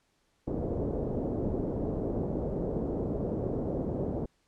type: low-pass noise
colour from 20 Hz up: white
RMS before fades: -32 dBFS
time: 0.47-4.26 s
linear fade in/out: 10 ms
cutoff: 500 Hz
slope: 24 dB/octave
effects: pink hiss -72 dBFS RMS until 4.47 s + low-pass 9000 Hz 12 dB/octave